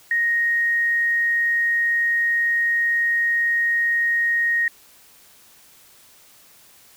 sine tone, 1869 Hz, A#6, 4 cents sharp, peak -17 dBFS, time 0.11-4.68 s, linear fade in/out 2 ms, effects white hiss -51 dBFS RMS until 6.96 s

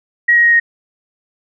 sine tone with pitch steps, 1900 / 1889.1 / 1878.2 / 1867.4 Hz, A#6 / A#6 / A#6 / A#6, +33 / +23 / +13 / +3 cents, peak -7 dBFS, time 0.28-0.6 s, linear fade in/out 10 ms, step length 80 ms, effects none

